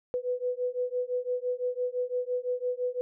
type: beating tone pair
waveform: sine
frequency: 493.9 / 499.8 Hz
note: B4 / B4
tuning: 0 / +21 cents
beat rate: 5.9 Hz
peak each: -31 dBFS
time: 0.14-3.01 s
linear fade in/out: 0 ms
effects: none